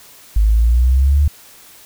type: exponential sweep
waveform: sine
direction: up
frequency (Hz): 50.9 to 74.8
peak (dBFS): -9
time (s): 0.36-1.28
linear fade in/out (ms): 5
effects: white hiss -43 dBFS RMS until 1.85 s